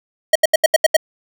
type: tone bursts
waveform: square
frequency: 634 Hz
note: D#5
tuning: 32 cents sharp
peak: -8 dBFS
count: 7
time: 0.33-0.967 s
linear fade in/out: 5 ms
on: 25 ms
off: 77 ms
effects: none